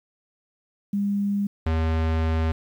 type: tone pair in turn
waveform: sine / square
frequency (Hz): 201.7 / 80.44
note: G3 / E2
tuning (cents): +50 / -42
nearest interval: octave + major third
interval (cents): 1592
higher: first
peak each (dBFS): -21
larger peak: neither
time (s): 0.93-1.47 / 1.66-2.52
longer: second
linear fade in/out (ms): 5
effects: low-pass 3000 Hz 12 dB/octave + 9-bit